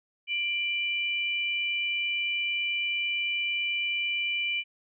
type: tone pair together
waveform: sine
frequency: 2363 / 2977 Hz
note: D7 / F#7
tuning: +10 / +10 cents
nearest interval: major third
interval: 400 cents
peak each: -28 / -31 dBFS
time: 0.27-4.64 s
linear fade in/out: 50 ms
effects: none